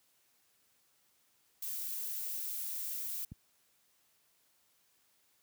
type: noise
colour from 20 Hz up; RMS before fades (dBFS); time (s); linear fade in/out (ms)
violet; -39; 1.62-3.25; 5
type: click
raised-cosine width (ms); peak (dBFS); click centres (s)
5; -32; 3.319
effects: white hiss -72 dBFS RMS until 5.42 s + high-pass 60 Hz 12 dB/octave